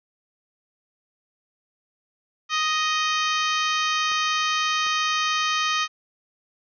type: harmonic tone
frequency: 623 Hz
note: D#5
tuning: 2 cents sharp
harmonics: 2 / 3 / 4 / 5 / 6 / 7 / 8 / 9 / 10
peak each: -24 / -29 / -29 / -29 / -32 / -36 / -37 / -38 / -36 dBFS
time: 2.49-5.88 s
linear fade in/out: 50 ms
type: clicks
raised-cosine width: 0.5 ms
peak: -26 dBFS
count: 2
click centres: 4.117 / 4.866 s
effects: none